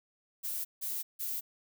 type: noise bursts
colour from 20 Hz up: violet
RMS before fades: -36 dBFS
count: 3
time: 0.43-1.41 s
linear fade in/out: 20 ms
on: 220 ms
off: 160 ms
effects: none